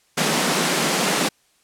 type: high-pass noise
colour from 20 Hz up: pink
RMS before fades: -20 dBFS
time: 0.17-1.29 s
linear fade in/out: 10 ms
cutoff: 150 Hz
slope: 96 dB/octave
effects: white hiss -61 dBFS RMS until 1.63 s + low-pass 10000 Hz 12 dB/octave